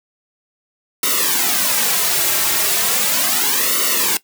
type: noise with flanger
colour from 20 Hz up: white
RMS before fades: -17 dBFS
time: 1.03-4.17 s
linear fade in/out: 2 ms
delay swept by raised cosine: 1.2 to 4.1 ms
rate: 0.36 Hz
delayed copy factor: -0.9
effects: noise-tail reverb RT60 0.1 s tail -17 dB re dry + high-pass 200 Hz 12 dB/octave